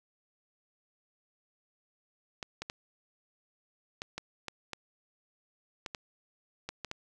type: clicks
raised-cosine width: 0.2 ms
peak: -20 dBFS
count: 12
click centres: 2.428 / 2.62 / 2.699 / 4.019 / 4.18 / 4.483 / 4.733 / 5.862 / 5.948 / 6.69 / 6.847 / 6.914 s
effects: none